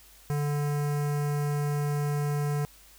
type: tone with notch filter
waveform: square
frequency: 146 Hz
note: D3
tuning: 10 cents flat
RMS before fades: -28 dBFS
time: 0.3-2.65 s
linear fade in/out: 0 ms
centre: 3500 Hz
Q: 0.78
effects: added 50 Hz sine -58 dBFS peak until 2.98 s + white hiss -55 dBFS RMS until 2.98 s